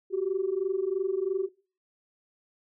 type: tone pair together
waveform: sine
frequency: 369 / 392 Hz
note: F#4 / G4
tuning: -5 / 0 cents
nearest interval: minor second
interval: 105 cents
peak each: -28 dBFS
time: 0.1-1.49 s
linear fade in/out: 50 ms
effects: noise-tail reverb RT60 0.4 s tail -23 dB re dry + tanh soft clip ceiling -18 dBFS